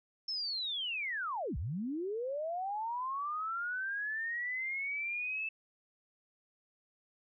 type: linear two-way sweep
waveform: sine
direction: down then up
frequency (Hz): 5350 to 55.5 to 2642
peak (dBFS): -34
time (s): 0.28-5.49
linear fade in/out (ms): 5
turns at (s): 1.57
effects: none